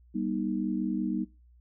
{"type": "chord", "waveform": "sine", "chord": "G augmented", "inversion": "none", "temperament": "equal with one note detuned", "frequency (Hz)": [196, 241.6, 311.1], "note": ["G3", "B3", "D#4"], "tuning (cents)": [0, -38, 0], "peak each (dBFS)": -32, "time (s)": [0.14, 1.25], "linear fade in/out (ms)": 20, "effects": ["noise-tail reverb RT60 0.3 s tail -22 dB re dry", "added 60 Hz sine -55 dBFS peak until 1.6 s"]}